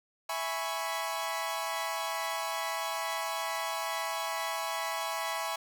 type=chord; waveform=sawtooth; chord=C# minor seventh; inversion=first; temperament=equal; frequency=659.3 / 830.6 / 987.8 / 1108.7 Hz; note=E5 / G#5 / B5 / C#6; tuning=0 / 0 / 0 / 0 cents; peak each=-34 dBFS; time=0.29-5.56 s; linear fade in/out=5 ms; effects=none